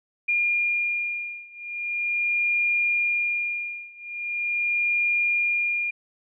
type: beating tone pair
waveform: sine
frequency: 2413 / 2413.41 Hz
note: D7 / D7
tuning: +46 / +47 cents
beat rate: 0.41 Hz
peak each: -25 / -26 dBFS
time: 0.28-5.91 s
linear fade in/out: 10 ms
effects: none